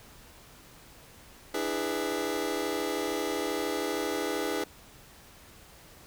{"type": "chord", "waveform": "sawtooth", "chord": "E dominant seventh", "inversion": "third", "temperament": "just", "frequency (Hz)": [296.7, 329.6, 412, 494.4], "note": ["D4", "E4", "G#4", "B4"], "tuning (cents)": [18, 0, -14, 2], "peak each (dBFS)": [-32, -31, -29, -31], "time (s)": [1.54, 4.64], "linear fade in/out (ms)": 5, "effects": ["pink hiss -53 dBFS RMS until 6.06 s"]}